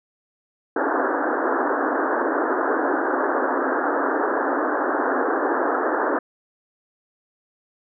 pink band-pass noise, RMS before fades -22 dBFS, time 0.76-6.19 s, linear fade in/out 5 ms, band 260 to 1700 Hz, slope 96 dB/octave, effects none

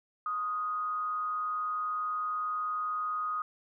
sine tone with frequency modulation, 1244.5 Hz, D#6, in tune, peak -30 dBFS, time 0.26-3.42 s, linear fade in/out 2 ms, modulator 171 Hz, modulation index 0.28, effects none

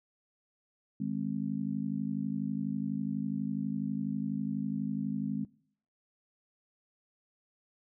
sine chord, Ab major, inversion second, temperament equal with one note detuned, 155.56 / 207.7 / 259.8 Hz, Eb3 / Ab3 / C4, 0 / 0 / -12 cents, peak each -38 / -33 / -36 dBFS, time 1-5.45 s, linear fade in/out 5 ms, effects noise-tail reverb RT60 0.6 s tail -22 dB re dry

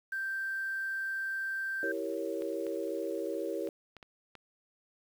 sine tone, 1568 Hz, G6, in tune, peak -32 dBFS, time 0.12-1.92 s, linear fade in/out 5 ms
sine chord, E diminished seventh, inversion none, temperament equal, 329.6 / 392 / 466.2 / 554.4 Hz, E4 / G4 / Bb4 / Db5, 0 / 0 / 0 / 0 cents, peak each -38 dBFS, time 1.83-3.69 s, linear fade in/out 2 ms
clicks, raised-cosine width 0.3 ms, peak -33 dBFS, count 6, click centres 2.421 / 2.667 / 3.673 / 3.967 / 4.028 / 4.353 s
effects 9-bit

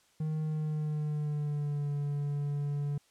triangle tone with pitch glide, 155.56 to 144.31 Hz, D#3 to D3, 0 to -30 cents, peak -28 dBFS, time 0.2-2.98 s, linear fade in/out 5 ms, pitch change -130 cents, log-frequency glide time 0.42-1.92 s, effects white hiss -67 dBFS RMS until 3.1 s + low-pass 9000 Hz 12 dB/octave

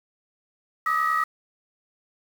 sine tone cluster, 1207 / 1277 / 1910 Hz, D6 / D#6 / A#6, +47 / +45 / +42 cents, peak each -26 / -22 / -26 dBFS, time 0.86-1.24 s, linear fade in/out 5 ms, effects tanh soft clip ceiling -13 dBFS + 7-bit

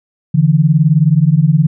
sine beating tone pair, 145.2 / 164.2 Hz, D3 / E3, -19 / -6 cents, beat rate 19 Hz, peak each -10 dBFS, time 0.34-1.67 s, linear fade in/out 10 ms, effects none

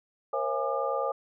sine tone cluster, 472.5 / 542 / 669 / 826 / 1203 Hz, A#4 / C#5 / E5 / G#5 / D6, +23 / -39 / +25 / -10 / +41 cents, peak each -34 / -30 / -36 / -34 / -33 dBFS, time 0.33-1.12 s, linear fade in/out 5 ms, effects none

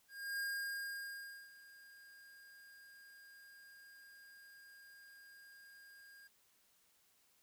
square tone with ADSR envelope, 1617 Hz, G#6, 47 cents flat, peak -38 dBFS, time 0.08-6.28 s, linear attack 310 ms, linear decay 1100 ms, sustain -20 dB, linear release 13 ms, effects white hiss -73 dBFS RMS until 7.42 s

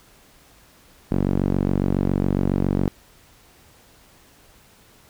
sawtooth tone with band-pass filter, 47.25 Hz, F#1, 37 cents sharp, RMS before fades -21 dBFS, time 1.11-2.88 s, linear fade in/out 0 ms, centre 240 Hz, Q 1.1, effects pink hiss -53 dBFS RMS until 5.09 s

